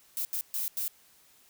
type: noise bursts at uneven times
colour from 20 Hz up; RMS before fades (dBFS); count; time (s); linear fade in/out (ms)
violet; -32; 4; 0.17-0.25 / 0.33-0.41 / 0.54-0.68 / 0.77-0.88; 0
effects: white hiss -61 dBFS RMS until 1.49 s